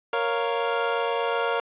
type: chord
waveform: 25% pulse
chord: Bb minor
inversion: none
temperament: equal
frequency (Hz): 466.2 / 554.4 / 698.5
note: Bb4 / Db5 / F5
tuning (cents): 0 / 0 / 0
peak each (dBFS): -22 / -25 / -26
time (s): 0.13-1.6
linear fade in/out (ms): 2
effects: resampled to 8000 Hz + 9-bit